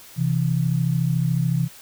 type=tone pair together; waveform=sine; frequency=130.81 / 164.62 Hz; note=C3 / E3; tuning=0 / -2 cents; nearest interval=major third; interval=398 cents; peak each=-21 dBFS; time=0.16-1.69 s; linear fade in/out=50 ms; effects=white hiss -45 dBFS RMS until 1.81 s